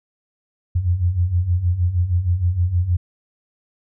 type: beating tone pair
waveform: sine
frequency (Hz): 84.4 / 90.8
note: E2 / F#2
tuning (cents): +41 / -32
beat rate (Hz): 6.4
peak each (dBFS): -22 / -17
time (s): 0.75-2.97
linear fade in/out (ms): 10
effects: none